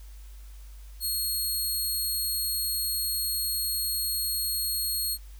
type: tone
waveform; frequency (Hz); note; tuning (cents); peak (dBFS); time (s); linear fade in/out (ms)
10% pulse; 4290; C8; +42; -20; 1-5.18; 50
effects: added 50 Hz sine -42 dBFS peak until 5.39 s + white hiss -58 dBFS RMS until 5.39 s